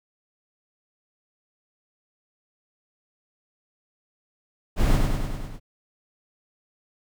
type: noise with echo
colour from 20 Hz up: brown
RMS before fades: -19 dBFS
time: 4.76-5 s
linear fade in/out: 50 ms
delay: 100 ms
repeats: 6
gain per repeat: -3 dB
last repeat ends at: 5.6 s
effects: none